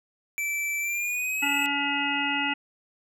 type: tone with pitch glide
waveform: square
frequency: 2325 to 2595 Hz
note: D7 to E7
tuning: -18 to -28 cents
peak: -27 dBFS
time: 0.38-1.66 s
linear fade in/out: 0 ms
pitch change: +190 cents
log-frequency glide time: 0.8-1.48 s
type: harmonic tone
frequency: 283.9 Hz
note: C#4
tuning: 41 cents sharp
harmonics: 1 / 3 / 5 / 7 / 9 / 10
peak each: -32 / -31 / -33 / -31 / -30 / -31 dBFS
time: 1.42-2.54 s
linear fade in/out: 10 ms
effects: none